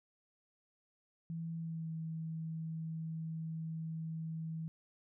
sine tone with pitch glide, 164.81 to 161.23 Hz, E3 to E3, 0 to -38 cents, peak -38 dBFS, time 1.3-4.68 s, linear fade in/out 0 ms, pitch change -38 cents, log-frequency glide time 1.57-1.91 s, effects none

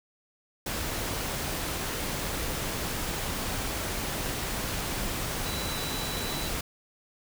sine tone in noise, 3951 Hz, B7, in tune, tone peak -38 dBFS, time 5.46-6.49 s, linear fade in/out 5 ms, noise pink, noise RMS -32 dBFS, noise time 0.66-6.61 s, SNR -9 dB, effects none

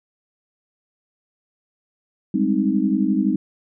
sine chord, Ab major seventh, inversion third, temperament equal, 196 / 207.7 / 261.6 / 311.1 Hz, G3 / Ab3 / C4 / Eb4, 0 / 0 / 0 / 0 cents, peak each -22 dBFS, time 2.34-3.36 s, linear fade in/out 5 ms, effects none

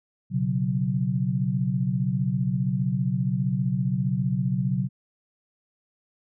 sine chord, B suspended second, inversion none, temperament equal, 123.47 / 138.59 / 185 Hz, B2 / C#3 / F#3, 0 / 0 / 0 cents, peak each -27 / -26 / -26 dBFS, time 0.3-4.89 s, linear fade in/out 50 ms, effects none

